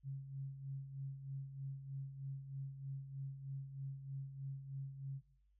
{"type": "tone with tremolo", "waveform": "sine", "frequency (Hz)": 136.5, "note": "C#3", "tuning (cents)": -26, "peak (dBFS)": -40, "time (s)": [0.03, 5.22], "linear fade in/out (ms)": 50, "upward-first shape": "sine", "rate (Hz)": 3.2, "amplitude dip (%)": 60, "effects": ["noise-tail reverb RT60 0.5 s tail -17 dB re dry", "added 50 Hz sine -70 dBFS peak until 5.59 s"]}